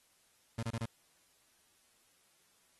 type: tone bursts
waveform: 30% pulse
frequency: 114.2 Hz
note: A#2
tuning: 35 cents flat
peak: -32 dBFS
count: 4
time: 0.58-0.857 s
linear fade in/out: 5 ms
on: 49 ms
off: 27 ms
effects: white hiss -70 dBFS RMS until 2.79 s + AAC 32 kbps